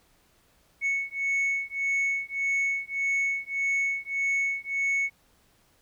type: beating tone pair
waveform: sine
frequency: 2210 / 2211.7 Hz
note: C#7 / C#7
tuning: -6 / -5 cents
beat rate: 1.7 Hz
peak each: -26 dBFS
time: 0.81-5.1 s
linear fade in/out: 50 ms
effects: tanh soft clip ceiling -22 dBFS + pink hiss -64 dBFS RMS until 5.81 s